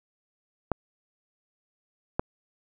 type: clicks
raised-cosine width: 1 ms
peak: -10 dBFS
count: 2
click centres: 0.717 / 2.195 s
effects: none